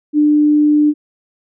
sine tone, 298.3 Hz, D4, 27 cents sharp, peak -8 dBFS, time 0.13-0.94 s, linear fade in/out 50 ms, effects none

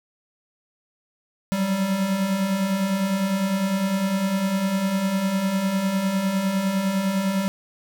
square beating tone pair, 185 / 194.9 Hz, F#3 / G3, 0 / -10 cents, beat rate 9.9 Hz, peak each -30 / -22 dBFS, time 1.52-7.48 s, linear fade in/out 0 ms, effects 9-bit

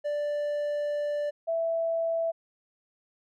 triangle / sine tone pair in turn, 587.3 / 661.2 Hz, D5 / E5, 0 / +5 cents, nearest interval major second, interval 205 cents, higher second, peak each -25 dBFS, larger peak neither, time 0.04-1.31 / 1.47-2.32 s, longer first, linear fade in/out 20 ms, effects none

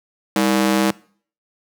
sawtooth ring-modulated tone, 260.9 Hz, C4, 5 cents flat, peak -8 dBFS, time 0.36-0.91 s, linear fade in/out 2 ms, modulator 59.5 Hz, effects noise-tail reverb RT60 0.5 s tail -22 dB re dry

